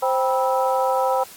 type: harmonic tone with a mistuned harmonic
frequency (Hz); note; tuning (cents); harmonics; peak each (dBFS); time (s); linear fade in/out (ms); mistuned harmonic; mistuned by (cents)
261.6; C4; 0; 2 / 3 / 4 / 5; -21 / -22 / -24 / -28; 0.02-1.24; 10; 4; -120
effects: white hiss -43 dBFS RMS until 1.36 s + AAC 64 kbps